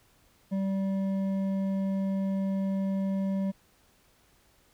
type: tone with hard clipping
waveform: sine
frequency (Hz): 193.7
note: G3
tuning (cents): -20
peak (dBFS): -28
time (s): 0.51-3.52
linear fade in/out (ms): 20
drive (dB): 7
effects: pink hiss -64 dBFS RMS until 4.73 s